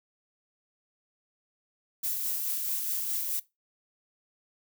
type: noise with tremolo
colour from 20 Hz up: violet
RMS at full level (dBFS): -30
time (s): 2.03-3.4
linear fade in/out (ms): 10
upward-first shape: sine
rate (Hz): 4.7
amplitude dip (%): 30
effects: noise-tail reverb RT60 0.2 s tail -19 dB re dry